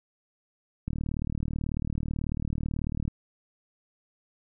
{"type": "click train", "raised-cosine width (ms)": 5, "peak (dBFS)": -18, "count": 85, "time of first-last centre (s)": [0.88, 3.079], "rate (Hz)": 38.2, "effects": []}